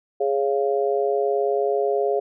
sine chord, Db major, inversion second, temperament just, 415.8 / 554.4 / 693 Hz, Ab4 / Db5 / F5, +2 / 0 / -14 cents, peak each -21 / -25 / -25 dBFS, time 0.2-2.2 s, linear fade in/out 10 ms, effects none

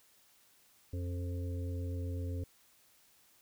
harmonic tone with a mistuned harmonic, 87.1 Hz, F2, 4 cents flat, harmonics 1 / 3 / 5 / 6, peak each -35 / -45 / -49 / -51 dBFS, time 0.93-2.44 s, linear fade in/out 5 ms, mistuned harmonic 3, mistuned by +54 cents, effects white hiss -66 dBFS RMS until 3.41 s

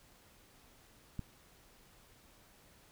click, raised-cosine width 5 ms, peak -26 dBFS, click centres 1.193 s, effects pink hiss -63 dBFS RMS until 2.91 s

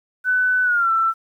sine tone with pitch glide, 1500 to 1336.3 Hz, F#6 to E6, +23 to +23 cents, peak -15 dBFS, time 0.24-1.14 s, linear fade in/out 50 ms, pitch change -200 cents, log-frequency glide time 0.64-0.9 s, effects 9-bit

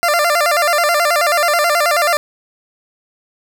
20% pulse tone with vibrato, 640 Hz, D#5, 49 cents sharp, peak -7 dBFS, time 0.03-2.17 s, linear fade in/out 0 ms, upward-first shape square, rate 9.3 Hz, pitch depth 130 cents each way, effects none

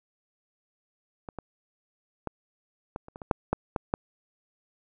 clicks, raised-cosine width 1 ms, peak -24 / -22 / -17 / -20 / -30 / -27 / -25 / -7 / -10 / -13 / -10 dBFS, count 11, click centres 1.288 / 1.387 / 2.273 / 2.961 / 3.084 / 3.159 / 3.218 / 3.312 / 3.53 / 3.762 / 3.939 s, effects none

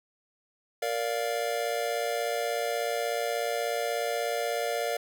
square chord, Bb major, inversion none, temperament just, 466.2 / 582.7 / 699.2 Hz, Bb4 / D5 / F5, 0 / -14 / +2 cents, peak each -33 dBFS, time 0.82-4.97 s, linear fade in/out 5 ms, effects none

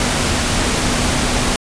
sine tone in noise, 245.1 Hz, B3, 13 cents flat, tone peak -25 dBFS, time 0-1.56 s, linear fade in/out 2 ms, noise pink, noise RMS -17 dBFS, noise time 0-1.56 s, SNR -11 dB, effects resampled to 22050 Hz

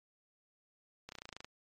slowing click train, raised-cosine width 0.2 ms, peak -28 dBFS, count 11, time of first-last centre 1.09-1.445 s, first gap 31 ms, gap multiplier 1.03, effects MP3 64 kbps

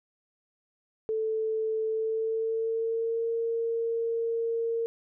sine tone with pitch glide, 440 to 459.5 Hz, A4 to A#4, 0 to -25 cents, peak -26 dBFS, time 1.09-4.86 s, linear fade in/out 0 ms, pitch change +75 cents, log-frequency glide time 1.86-3.29 s, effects none

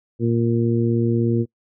harmonic tone, 116.54 Hz, A#2, in tune, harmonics 1 / 2 / 3 / 4, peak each -20 / -21 / -22 / -28 dBFS, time 0.19-1.46 s, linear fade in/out 50 ms, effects noise-tail reverb RT60 0.1 s tail -25 dB re dry

